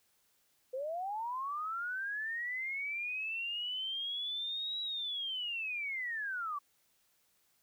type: linear two-way sweep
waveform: sine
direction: up then down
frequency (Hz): 498.5 to 3900 to 1119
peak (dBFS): -35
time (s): 0.73-6.59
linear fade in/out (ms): 10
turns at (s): 4.81
effects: white hiss -73 dBFS RMS until 7.62 s